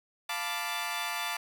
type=chord; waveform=15% pulse; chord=B half-diminished seventh; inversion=second; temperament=equal; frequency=698.5 / 880 / 987.8 / 1174.7 Hz; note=F5 / A5 / B5 / D6; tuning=0 / 0 / 0 / 0 cents; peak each=-32 / -30 / -34 / -30 dBFS; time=0.29-1.37 s; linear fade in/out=5 ms; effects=none